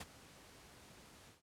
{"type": "noise with ADSR envelope", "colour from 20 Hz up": "pink", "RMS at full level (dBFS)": -44, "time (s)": [0, 1.42], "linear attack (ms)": 7, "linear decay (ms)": 34, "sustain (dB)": -15, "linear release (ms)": 140, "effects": ["high-pass 60 Hz 12 dB/octave", "low-pass 11000 Hz 12 dB/octave"]}